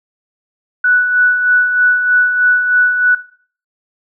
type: tone with tremolo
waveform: sine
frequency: 1480 Hz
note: F#6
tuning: in tune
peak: -7 dBFS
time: 0.84-3.15 s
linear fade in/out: 5 ms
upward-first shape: sine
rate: 3.2 Hz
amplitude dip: 55%
effects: noise-tail reverb RT60 0.5 s tail -17 dB re dry